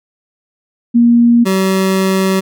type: tone pair in turn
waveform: sine / 25% pulse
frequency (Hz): 236.5 / 190.54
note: A#3 / G3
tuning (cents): +25 / -49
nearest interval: major third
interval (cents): 374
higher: first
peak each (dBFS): -5 / -7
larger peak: first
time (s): 0.94-1.45 / 1.45-2.41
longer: second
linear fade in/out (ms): 20
effects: none